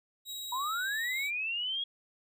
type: tone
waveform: sawtooth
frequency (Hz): 3829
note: A#7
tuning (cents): +46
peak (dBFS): -35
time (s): 0.25-1.31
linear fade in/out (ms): 50
type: linear sweep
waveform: sine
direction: up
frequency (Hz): 953 to 3322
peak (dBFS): -31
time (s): 0.52-1.84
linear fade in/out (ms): 5
effects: none